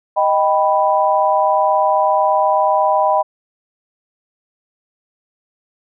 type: chord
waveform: sine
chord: Eb augmented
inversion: none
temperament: equal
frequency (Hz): 622.3 / 784 / 987.8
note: Eb5 / G5 / B5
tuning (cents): 0 / 0 / 0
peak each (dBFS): -16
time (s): 0.16-3.23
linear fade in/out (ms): 20
effects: none